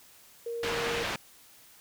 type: tone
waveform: sine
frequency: 467.4 Hz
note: A#4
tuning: 5 cents sharp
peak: -32 dBFS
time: 0.46-1.03 s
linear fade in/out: 5 ms
type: low-pass noise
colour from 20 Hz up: white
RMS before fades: -33 dBFS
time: 0.63-1.16 s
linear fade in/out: 2 ms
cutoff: 2700 Hz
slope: 12 dB/octave
effects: white hiss -56 dBFS RMS until 1.8 s